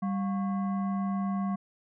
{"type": "tone with frequency modulation", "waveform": "sine", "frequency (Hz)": 196, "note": "G3", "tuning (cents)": 0, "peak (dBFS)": -27, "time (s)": [0.02, 1.56], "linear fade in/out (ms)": 10, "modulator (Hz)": 907, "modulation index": 0.51, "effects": []}